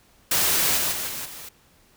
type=noise with level steps; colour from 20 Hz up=white; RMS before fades=-21 / -24 / -29 / -32 / -39 dBFS; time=0.31-1.49 s; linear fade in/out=5 ms; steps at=0.76 / 0.91 / 1.07 / 1.24 s; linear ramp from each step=20 ms; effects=pink hiss -58 dBFS RMS until 1.96 s